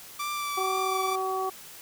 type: tone with vibrato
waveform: sawtooth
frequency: 1169 Hz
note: D6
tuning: 8 cents flat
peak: -26 dBFS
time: 0.19-1.16 s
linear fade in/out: 10 ms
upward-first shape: triangle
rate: 2.1 Hz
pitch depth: 22 cents each way
type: harmonic tone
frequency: 378.4 Hz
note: F#4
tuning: 39 cents sharp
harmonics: 1 / 2 / 3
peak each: -31 / -31 / -31 dBFS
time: 0.57-1.5 s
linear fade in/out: 10 ms
effects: white hiss -46 dBFS RMS until 1.81 s